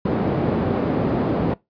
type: band-pass noise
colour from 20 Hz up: white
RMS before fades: -21 dBFS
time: 0.05-1.54 s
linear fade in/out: 5 ms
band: 100 to 400 Hz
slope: 12 dB/octave
effects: noise-tail reverb RT60 0.2 s tail -22 dB re dry + resampled to 11025 Hz